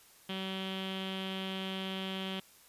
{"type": "tone with low-pass filter", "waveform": "sawtooth", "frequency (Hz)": 190.4, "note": "F#3", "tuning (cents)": 50, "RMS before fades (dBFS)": -38, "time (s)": [0.29, 2.4], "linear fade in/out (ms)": 5, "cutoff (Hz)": 3200, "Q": 7.6, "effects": ["white hiss -60 dBFS RMS until 2.68 s", "resampled to 32000 Hz"]}